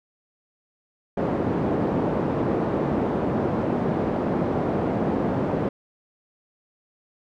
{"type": "band-pass noise", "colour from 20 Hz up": "pink", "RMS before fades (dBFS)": -24, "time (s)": [1.17, 5.69], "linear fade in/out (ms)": 5, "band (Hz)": [160, 640], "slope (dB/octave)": 12, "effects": []}